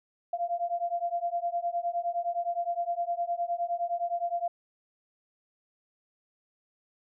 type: beating tone pair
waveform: sine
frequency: 687 / 696.7 Hz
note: F5 / F5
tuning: -29 / -4 cents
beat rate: 9.7 Hz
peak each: -31 dBFS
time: 0.33-4.48 s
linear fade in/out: 5 ms
effects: none